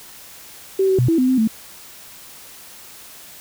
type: tone with pitch steps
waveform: sine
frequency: 384.6 / 379.3 / 124 / 329.4 / 255.3 / 259 / 221.4 Hz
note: G4 / F#4 / B2 / E4 / C4 / C4 / A3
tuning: -33 / +43 / +7 / -1 / -42 / -17 / +11 cents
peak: -13 dBFS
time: 0.79-1.476 s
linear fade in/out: 5 ms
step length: 98 ms
effects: white hiss -41 dBFS RMS until 3.4 s